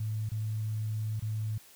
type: tone with dropouts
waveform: sine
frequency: 108.5 Hz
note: A2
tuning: 24 cents flat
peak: -30 dBFS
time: 0-1.58 s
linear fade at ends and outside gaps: 5 ms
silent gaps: 0.291-0.316 / 1.197-1.222 s
effects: white hiss -56 dBFS RMS until 1.75 s

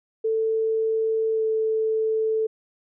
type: tone with pitch glide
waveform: sine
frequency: 443.7 to 440.1 Hz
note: A4 to A4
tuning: +14 to 0 cents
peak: -20 dBFS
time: 0.24-2.47 s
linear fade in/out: 10 ms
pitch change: -14 cents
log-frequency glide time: 1.33-1.43 s
effects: none

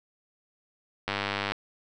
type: click train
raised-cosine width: 0.3 ms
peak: -12 dBFS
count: 45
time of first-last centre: 1.08-1.52 s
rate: 100 Hz
effects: none

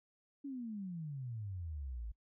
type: exponential sweep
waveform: sine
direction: down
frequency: 288 to 52 Hz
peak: -40 dBFS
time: 0.44-2.12 s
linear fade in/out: 10 ms
effects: noise-tail reverb RT60 0.1 s tail -24 dB re dry

